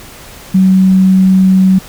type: tone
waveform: sine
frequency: 188.5 Hz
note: F#3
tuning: 32 cents sharp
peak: -4 dBFS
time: 0.54-1.79 s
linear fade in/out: 10 ms
effects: pink hiss -33 dBFS RMS until 1.88 s